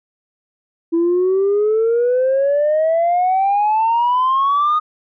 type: exponential sweep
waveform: sine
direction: up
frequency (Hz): 329.6 to 1244.5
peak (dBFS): -11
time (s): 0.92-4.8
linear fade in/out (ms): 20
effects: tanh soft clip ceiling -10 dBFS